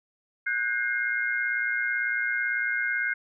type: tone cluster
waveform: sine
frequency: 1482 / 1600 / 2126 Hz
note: F#6 / G6 / C7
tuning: +2 / +35 / +27 cents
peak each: -29 dBFS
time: 0.46-3.14 s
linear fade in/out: 10 ms
effects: none